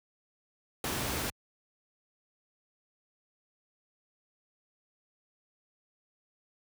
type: noise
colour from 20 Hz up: pink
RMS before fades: -33 dBFS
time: 0.84-1.3 s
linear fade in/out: 2 ms
effects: high-pass 60 Hz 12 dB/octave